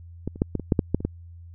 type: clicks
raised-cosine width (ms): 3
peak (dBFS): -15 / -26 / -7 / -12 / -18 / -6 / -6 / -7 / -21 / -11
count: 10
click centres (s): 0.276 / 0.359 / 0.419 / 0.553 / 0.597 / 0.722 / 0.792 / 0.946 / 1.005 / 1.05
effects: added 85 Hz sine -41 dBFS peak until 1.54 s